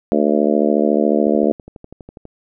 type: harmonic tone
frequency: 74 Hz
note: D2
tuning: 14 cents sharp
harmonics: 3 / 4 / 5 / 6 / 7 / 8 / 9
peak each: -18 / -19 / -20 / -21 / -21 / -22 / -23 dBFS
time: 0.12-1.52 s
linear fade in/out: 0 ms
type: click train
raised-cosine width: 2 ms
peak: -22 dBFS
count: 13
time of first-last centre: 1.27-2.254 s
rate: 12.2 Hz
effects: none